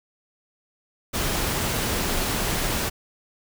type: noise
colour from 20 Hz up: pink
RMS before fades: -25 dBFS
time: 1.13-2.9 s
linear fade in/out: 20 ms
effects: none